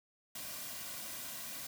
white noise with comb filter, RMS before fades -44 dBFS, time 0.35-1.67 s, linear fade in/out 5 ms, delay 2.3 ms, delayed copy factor -0.6, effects none

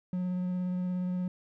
triangle tone with vibrato, 181.2 Hz, F#3, 36 cents flat, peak -27 dBFS, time 0.13-1.28 s, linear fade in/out 2 ms, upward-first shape sine, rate 17 Hz, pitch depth 11 cents each way, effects none

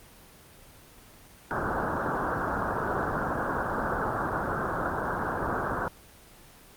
white low-pass noise, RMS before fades -29 dBFS, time 1.51-5.88 s, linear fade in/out 0 ms, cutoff 1600 Hz, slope 96 dB/octave, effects pink hiss -52 dBFS RMS until 6.76 s + Opus 24 kbps

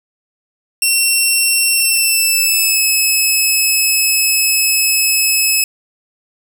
10% pulse tone with pitch glide, 2720 to 2585 Hz, F7 to E7, -46 to -34 cents, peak -3 dBFS, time 0.82-5.64 s, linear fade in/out 2 ms, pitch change -88 cents, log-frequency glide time 1.72-2.82 s, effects none

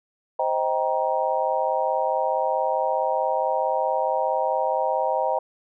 sine chord, C minor seventh, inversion none, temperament just, 523.3 / 627.9 / 784.9 / 941.9 Hz, C5 / Eb5 / G5 / Bb5, 0 / +16 / +2 / +18 cents, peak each -26 dBFS, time 0.39-5.39 s, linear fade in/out 5 ms, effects none

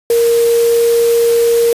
sine tone in noise, 467.1 Hz, A#4, 3 cents sharp, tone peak -8 dBFS, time 0.1-1.73 s, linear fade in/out 2 ms, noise white, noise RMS -24 dBFS, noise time 0.1-1.73 s, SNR +13 dB, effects resampled to 32000 Hz

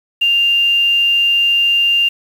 sine tone with quantisation, 2794 Hz, F7, in tune, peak -10 dBFS, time 0.21-2.09 s, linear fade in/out 10 ms, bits 6, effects none

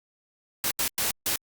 white noise bursts at uneven times, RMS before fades -26 dBFS, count 4, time 0.64-0.71 / 0.79-0.88 / 0.98-1.11 / 1.26-1.36 s, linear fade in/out 2 ms, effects Opus 48 kbps

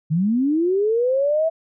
sine linear sweep, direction up, 146.83 to 659.3 Hz, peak -16 dBFS, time 0.1-1.5 s, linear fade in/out 20 ms, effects none

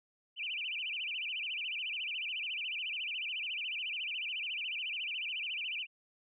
sine tone with vibrato, 2680 Hz, E7, 28 cents sharp, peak -35 dBFS, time 0.36-5.87 s, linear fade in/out 50 ms, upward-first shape sine, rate 14 Hz, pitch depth 240 cents each way, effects none

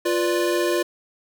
square chord, B diminished, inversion second, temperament equal, 349.2 / 493.9 / 587.3 Hz, F4 / B4 / D5, 0 / 0 / 0 cents, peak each -22 / -28 / -26 dBFS, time 0.05-0.83 s, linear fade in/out 10 ms, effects none

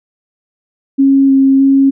sine tone with pitch steps, 272.9 / 270 / 272.5 Hz, C#4 / C#4 / C#4, -27 / -45 / -29 cents, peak -5 dBFS, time 0.98-1.91 s, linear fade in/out 20 ms, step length 310 ms, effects none

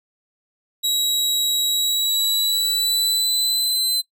sawtooth tone with pitch glide, 3861 to 4051 Hz, B7 to B7, -40 to +43 cents, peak -15 dBFS, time 0.83-4.02 s, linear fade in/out 20 ms, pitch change +83 cents, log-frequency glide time 1.68-3.82 s, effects noise-tail reverb RT60 0.1 s tail -20 dB re dry

